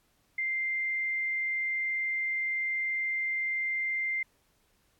sine tone, 2093 Hz, C7, in tune, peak -28 dBFS, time 0.38-4.23 s, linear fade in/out 5 ms, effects pink hiss -70 dBFS RMS until 4.99 s + AAC 64 kbps

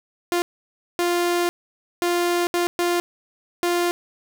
sawtooth tone bursts at uneven times, 349.2 Hz, F4, in tune, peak -15 dBFS, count 6, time 0.32-0.42 / 0.99-1.49 / 2.02-2.47 / 2.54-2.67 / 2.79-3 / 3.63-3.91 s, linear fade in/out 0 ms, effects none

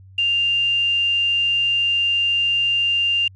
sine tone with quantisation, 2794 Hz, F7, in tune, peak -16 dBFS, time 0.18-3.28 s, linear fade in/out 5 ms, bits 7, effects added 95 Hz sine -42 dBFS peak until 3.35 s + resampled to 22050 Hz

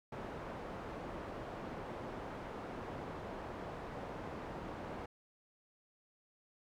white low-pass noise, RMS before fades -45 dBFS, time 0.12-5.06 s, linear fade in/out 5 ms, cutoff 800 Hz, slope 12 dB/octave, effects none

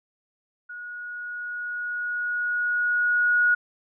sine tone with level ramp, 1452 Hz, F#6, 33 cents flat, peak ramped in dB -35 to -16 dBFS, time 0.69-3.55 s, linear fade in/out 10 ms, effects none

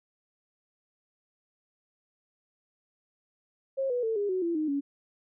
sine tone with pitch steps, 538 / 490.5 / 447.2 / 407.7 / 371.7 / 338.9 / 309 / 281.7 Hz, C5 / B4 / A4 / G#4 / F#4 / E4 / D#4 / C#4, +48 / -12 / +28 / -32 / +8 / +48 / -12 / +28 cents, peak -26 dBFS, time 3.77-4.81 s, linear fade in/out 20 ms, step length 130 ms, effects none

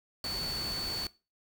sine tone in noise, 4467 Hz, C#8, 12 cents sharp, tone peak -34 dBFS, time 0.24-1.07 s, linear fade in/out 2 ms, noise pink, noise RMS -40 dBFS, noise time 0.24-1.07 s, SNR +3 dB, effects noise-tail reverb RT60 0.3 s tail -20 dB re dry

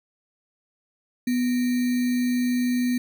sine tone with sample-and-hold, 246.9 Hz, B3, in tune, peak -20 dBFS, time 1.27-2.98 s, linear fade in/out 5 ms, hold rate 2100 Hz, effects none

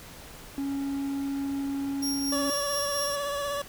triangle tone, 277.2 Hz, C#4, in tune, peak -26 dBFS, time 0.58-2.5 s, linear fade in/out 0 ms
sawtooth tone with tremolo, 5588 Hz, F8, in tune, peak -26 dBFS, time 2.02-3.16 s, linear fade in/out 10 ms, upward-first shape sine, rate 4.3 Hz, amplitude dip 40%
25% pulse tone with vibrato, 570 Hz, C#5, 48 cents sharp, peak -25 dBFS, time 2.32-3.62 s, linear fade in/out 5 ms, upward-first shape triangle, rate 16 Hz, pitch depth 34 cents each way
effects pink hiss -46 dBFS RMS until 3.68 s

